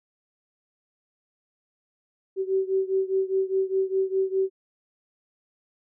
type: beating tone pair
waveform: sine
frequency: 381 / 385.9 Hz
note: G4 / G4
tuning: -49 / -27 cents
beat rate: 4.9 Hz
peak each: -24 / -26 dBFS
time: 2.36-4.5 s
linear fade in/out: 50 ms
effects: none